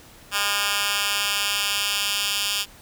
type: tone with high-pass filter sweep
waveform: 10% pulse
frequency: 203.1 Hz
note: G#3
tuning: 38 cents flat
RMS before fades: -24 dBFS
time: 0.31-2.66 s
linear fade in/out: 50 ms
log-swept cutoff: 1800 to 3100 Hz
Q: 1.3
effects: pink hiss -48 dBFS RMS until 2.81 s